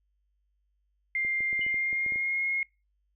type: tone with pitch glide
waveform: sine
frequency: 2100 to 2153 Hz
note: C7 to C7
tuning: +6 to +49 cents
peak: -26 dBFS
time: 1.15-2.63 s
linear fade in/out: 2 ms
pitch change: +43 cents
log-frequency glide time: 1.59-2.44 s
type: clicks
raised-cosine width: 2 ms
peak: -33 dBFS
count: 10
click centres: 1.249 / 1.406 / 1.529 / 1.593 / 1.665 / 1.743 / 1.929 / 2.063 / 2.122 / 2.159 s
type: tone with exponential decay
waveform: sine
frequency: 2959 Hz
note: F#7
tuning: 1 cent flat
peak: -33 dBFS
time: 1.61-1.77 s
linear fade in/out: 5 ms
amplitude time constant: 33 ms
effects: noise-tail reverb RT60 0.3 s tail -26 dB re dry + added 50 Hz sine -70 dBFS peak until 3.15 s